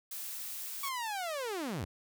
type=noise; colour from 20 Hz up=blue; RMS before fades=-41 dBFS; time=0.11-0.89 s; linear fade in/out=5 ms
type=linear sweep; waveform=sawtooth; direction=down; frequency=1136 to 68.5 Hz; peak=-31 dBFS; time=0.83-1.85 s; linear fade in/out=5 ms
effects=none